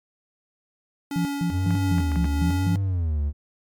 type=tone with tremolo; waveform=square; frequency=282.5 Hz; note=C#4; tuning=33 cents sharp; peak=-26 dBFS; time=1.11-2.76 s; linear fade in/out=2 ms; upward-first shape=sine; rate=1.6 Hz; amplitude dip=45%
type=tone bursts; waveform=sine; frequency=171.5 Hz; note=F3; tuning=31 cents flat; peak=-21 dBFS; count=7; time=1.16-2.757 s; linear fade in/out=0 ms; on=91 ms; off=160 ms
type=tone with vibrato; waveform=triangle; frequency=84.6 Hz; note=E2; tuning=45 cents sharp; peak=-19 dBFS; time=1.5-3.33 s; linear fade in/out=50 ms; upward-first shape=sine; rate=0.99 Hz; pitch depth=270 cents each way
type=clicks; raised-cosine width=0.5 ms; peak=-21 dBFS; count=5; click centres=1.707 / 1.983 / 2.118 / 2.158 / 2.244 s
effects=MP3 96 kbps